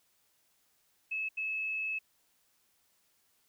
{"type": "tone bursts at uneven times", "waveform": "sine", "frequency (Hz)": 2595, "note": "E7", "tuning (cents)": -28, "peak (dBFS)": -32, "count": 2, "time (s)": [[1.11, 1.29], [1.37, 1.99]], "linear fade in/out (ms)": 10, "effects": ["white hiss -72 dBFS RMS until 3.48 s"]}